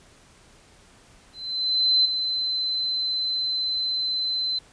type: tone with ADSR envelope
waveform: sine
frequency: 4059 Hz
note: B7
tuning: 47 cents sharp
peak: -15 dBFS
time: 1.33-4.59 s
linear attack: 720 ms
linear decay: 7 ms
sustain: -8 dB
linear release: 7 ms
effects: pink hiss -54 dBFS RMS until 4.72 s + resampled to 22050 Hz